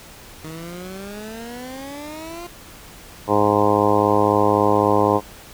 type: exponential sweep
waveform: 20% pulse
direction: up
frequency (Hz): 155.56 to 352.2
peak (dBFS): -27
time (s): 0.44-2.47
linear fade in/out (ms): 5
type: harmonic tone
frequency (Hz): 103.83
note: G#2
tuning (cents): 0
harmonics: 1 / 2 / 3 / 4 / 5 / 6 / 7 / 8 / 9 / 10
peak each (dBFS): -26 / -26 / -22 / -21 / -21 / -26 / -25 / -24 / -23 / -23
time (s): 3.27-5.21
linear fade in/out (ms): 50
effects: pink hiss -42 dBFS RMS until 5.53 s

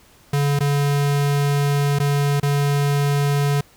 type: tone with dropouts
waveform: square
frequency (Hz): 142.8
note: D3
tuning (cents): -48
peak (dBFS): -17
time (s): 0.33-3.61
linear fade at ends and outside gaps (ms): 5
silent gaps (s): 0.591-0.605 / 1.988-1.999 / 2.4-2.429
effects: pink hiss -52 dBFS RMS until 3.76 s

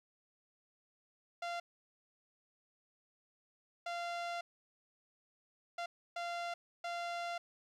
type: tone bursts at uneven times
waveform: sawtooth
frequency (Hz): 691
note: F5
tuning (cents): -19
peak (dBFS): -34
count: 5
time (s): 1.42-1.6 / 3.86-4.41 / 5.78-5.86 / 6.16-6.54 / 6.84-7.38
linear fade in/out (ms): 5
effects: low-pass 5000 Hz 12 dB/octave + 12-bit

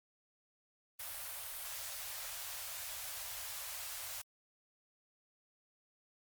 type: band-stop noise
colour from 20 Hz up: white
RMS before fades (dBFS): -44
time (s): 0.99-4.22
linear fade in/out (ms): 10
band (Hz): 110 to 540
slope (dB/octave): 48
effects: Opus 32 kbps

